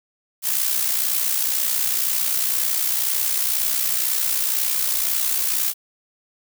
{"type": "noise with amplitude modulation", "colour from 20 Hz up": "blue", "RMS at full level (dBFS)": -19, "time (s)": [0.42, 5.74], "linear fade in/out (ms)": 50, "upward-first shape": "sine", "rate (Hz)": 62, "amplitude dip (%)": 55, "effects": []}